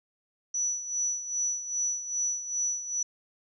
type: tone with tremolo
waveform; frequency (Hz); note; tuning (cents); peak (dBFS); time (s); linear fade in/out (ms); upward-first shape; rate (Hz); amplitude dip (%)
sine; 5920; F#8; 0; -25; 0.54-3.03; 5; sine; 2.5; 70
effects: none